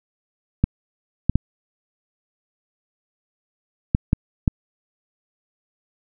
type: clicks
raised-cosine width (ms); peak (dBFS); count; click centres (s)
5; -3; 6; 0.64 / 1.296 / 1.356 / 3.949 / 4.131 / 4.478
effects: none